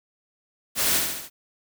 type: noise with echo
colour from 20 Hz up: white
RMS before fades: -23 dBFS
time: 0.75-1.02 s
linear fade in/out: 50 ms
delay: 70 ms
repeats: 4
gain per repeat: -4 dB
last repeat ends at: 1.3 s
effects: none